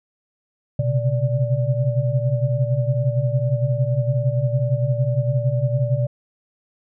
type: tone cluster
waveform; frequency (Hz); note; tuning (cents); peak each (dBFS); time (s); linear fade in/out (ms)
sine; 121.7 / 132.6 / 139.2 / 583; B2 / C3 / C#3 / D5; -25 / +23 / +8 / -13; -20 / -22 / -27 / -26; 0.79-6.07; 5
effects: none